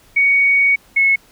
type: tone pair in turn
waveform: sine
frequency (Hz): 2237 / 2190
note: C#7 / C#7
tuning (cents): +15 / -22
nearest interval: unison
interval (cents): 37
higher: first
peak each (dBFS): -10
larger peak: neither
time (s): 0.16-0.76 / 0.96-1.16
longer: first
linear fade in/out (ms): 10
effects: pink hiss -50 dBFS RMS until 1.31 s